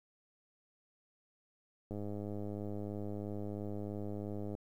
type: click train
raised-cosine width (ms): 2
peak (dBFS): -29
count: 273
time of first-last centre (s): 1.91-4.551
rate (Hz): 103
effects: 11-bit